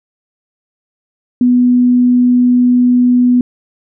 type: tone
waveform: sine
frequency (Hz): 246.9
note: B3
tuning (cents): 0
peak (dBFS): -6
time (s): 1.41-3.41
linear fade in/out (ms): 2
effects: none